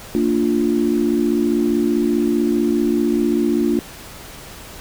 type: chord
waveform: sine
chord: Bb major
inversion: none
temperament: equal with one note detuned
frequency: 228.8 / 293.7 / 349.2 Hz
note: Bb3 / D4 / F4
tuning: -32 / 0 / 0 cents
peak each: -19 dBFS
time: 0.15-3.79 s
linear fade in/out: 0 ms
effects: pink hiss -37 dBFS RMS until 4.8 s